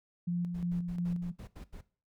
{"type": "tone with tremolo", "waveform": "sine", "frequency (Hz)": 174.61, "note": "F3", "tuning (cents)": 0, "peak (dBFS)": -29, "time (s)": [0.27, 1.32], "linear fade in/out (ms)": 10, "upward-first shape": "square", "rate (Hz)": 2.8, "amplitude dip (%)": 40}
{"type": "noise bursts", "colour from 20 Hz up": "brown", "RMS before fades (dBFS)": -46, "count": 8, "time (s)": [0.54, 1.813], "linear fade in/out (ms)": 10, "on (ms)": 90, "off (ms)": 79}
{"effects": ["noise-tail reverb RT60 0.4 s tail -18 dB re dry"]}